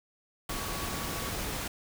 sine tone in noise, 1130 Hz, C#6, 33 cents sharp, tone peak -43 dBFS, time 0.49-1.29 s, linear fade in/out 5 ms, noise pink, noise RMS -35 dBFS, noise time 0.49-1.68 s, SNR -11 dB, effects none

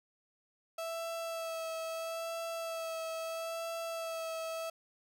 35% pulse tone with vibrato, 657 Hz, E5, 6 cents flat, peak -35 dBFS, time 0.78-4.7 s, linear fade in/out 5 ms, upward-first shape sine, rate 0.76 Hz, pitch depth 20 cents each way, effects none

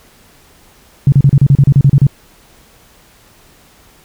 sine tone bursts, 138.59 Hz, C#3, in tune, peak -3 dBFS, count 12, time 1.07-2.068 s, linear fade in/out 2 ms, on 52 ms, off 34 ms, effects pink hiss -46 dBFS RMS until 4.04 s

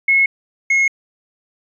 sine / triangle tone pair in turn, 2178 / 2166 Hz, C#7 / C#7, -31 / -41 cents, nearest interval unison, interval 10 cents, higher first, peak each -10 dBFS, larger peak neither, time 0.08-0.26 / 0.7-0.88 s, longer neither, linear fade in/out 5 ms, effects resampled to 22050 Hz

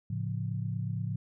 sine chord, A augmented, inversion none, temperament equal, 110 / 138.59 / 174.61 Hz, A2 / C#3 / E#3, 0 / 0 / 0 cents, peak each -33 / -36 / -37 dBFS, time 0.1-1.16 s, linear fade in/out 5 ms, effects none

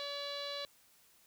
sawtooth tone with low-pass filter, 570 Hz, C#5, 48 cents sharp, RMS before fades -41 dBFS, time 0-0.65 s, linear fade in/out 0 ms, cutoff 4000 Hz, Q 7.2, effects white hiss -66 dBFS RMS until 1.26 s

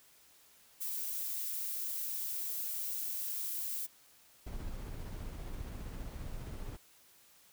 violet noise, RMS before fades -38 dBFS, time 0.8-3.87 s, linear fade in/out 20 ms
brown noise with tremolo, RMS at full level -41 dBFS, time 4.46-6.77 s, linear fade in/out 10 ms, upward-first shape sine, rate 15 Hz, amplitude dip 25%
effects white hiss -63 dBFS RMS until 7.52 s

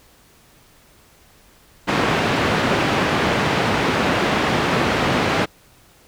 pink band-pass noise, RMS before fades -19 dBFS, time 1.87-5.46 s, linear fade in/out 20 ms, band 140 to 2800 Hz, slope 12 dB/octave, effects pink hiss -52 dBFS RMS until 6.07 s

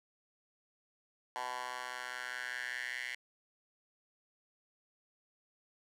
10% pulse tone with high-pass filter sweep, 125 Hz, B2, 21 cents sharp, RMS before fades -41 dBFS, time 1.36-3.15 s, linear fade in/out 0 ms, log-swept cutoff 940 to 2100 Hz, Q 4.6, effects low-pass 10000 Hz 12 dB/octave

